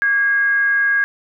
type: tone with frequency modulation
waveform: sine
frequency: 1636 Hz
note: G#6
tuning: 26 cents flat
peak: -13 dBFS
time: 0.02-1.04 s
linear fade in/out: 0 ms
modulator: 482 Hz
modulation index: 0.21
effects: none